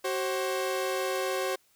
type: tone pair together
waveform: sawtooth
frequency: 377.6 / 534 Hz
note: F#4 / C5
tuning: +35 / +35 cents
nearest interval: tritone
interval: 600 cents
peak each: -27 / -27 dBFS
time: 0.04-1.56 s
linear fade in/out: 10 ms
effects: white hiss -66 dBFS RMS until 1.75 s